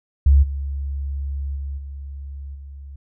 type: tone with level steps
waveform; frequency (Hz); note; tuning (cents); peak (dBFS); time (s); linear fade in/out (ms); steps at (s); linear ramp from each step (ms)
sine; 69.5; C#2; +5; -9 / -23 / -25 / -30 / -34; 0.26-2.96; 5; 0.42 / 1.55 / 1.77 / 2.54; 20
effects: none